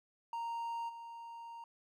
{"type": "tone with level steps", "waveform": "triangle", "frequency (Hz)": 929, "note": "A#5", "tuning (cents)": -6, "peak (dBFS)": [-35, -44], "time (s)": [0.33, 1.64], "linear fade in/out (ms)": 2, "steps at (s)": 0.88, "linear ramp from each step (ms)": 20, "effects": []}